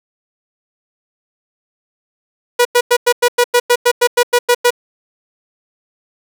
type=tone bursts; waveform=sawtooth; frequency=485.3 Hz; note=B4; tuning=30 cents flat; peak=-4 dBFS; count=14; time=2.59-4.706 s; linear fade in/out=10 ms; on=62 ms; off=96 ms; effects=none